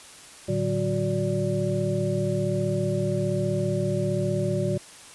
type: tone cluster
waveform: sine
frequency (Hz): 111.6 / 146.8 / 188 / 365.9 / 581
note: A2 / D3 / F#3 / F#4 / D5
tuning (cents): +25 / 0 / +28 / -19 / -19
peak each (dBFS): -29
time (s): 0.48-4.78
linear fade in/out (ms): 10
effects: white hiss -46 dBFS RMS until 5.14 s + resampled to 24000 Hz